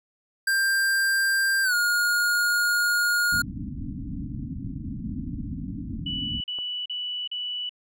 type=tone with pitch glide; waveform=square; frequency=1586 to 1429.4 Hz; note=G6 to F6; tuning=+20 to +40 cents; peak=-21 dBFS; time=0.47-3.42 s; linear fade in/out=5 ms; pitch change=-180 cents; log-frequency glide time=1.63-1.74 s
type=low-pass noise; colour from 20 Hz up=white; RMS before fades=-33 dBFS; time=3.32-6.41 s; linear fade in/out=10 ms; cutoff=290 Hz; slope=96 dB/octave
type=tone bursts; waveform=sine; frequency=2960 Hz; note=F#7; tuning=in tune; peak=-28 dBFS; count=4; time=6.06-7.694 s; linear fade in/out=5 ms; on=380 ms; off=38 ms
type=click; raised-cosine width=1 ms; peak=-30 dBFS; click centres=6.587 s
effects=none